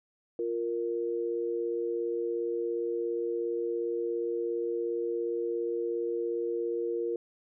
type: tone pair together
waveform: sine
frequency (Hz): 349 / 466.2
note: F4 / A#4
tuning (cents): -1 / 0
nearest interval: perfect fourth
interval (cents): 501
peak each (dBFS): -32 / -31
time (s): 0.39-7.16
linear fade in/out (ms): 2
effects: none